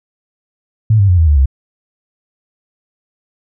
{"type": "tone with pitch steps", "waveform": "sine", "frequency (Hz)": [109.3, 99.08, 89.81, 81.41, 73.8, 66.89], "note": ["A2", "G2", "F2", "E2", "D2", "C2"], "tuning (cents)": [-11, 19, 49, -21, 9, 39], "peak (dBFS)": -6, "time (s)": [0.9, 1.458], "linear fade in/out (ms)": 5, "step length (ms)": 93, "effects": []}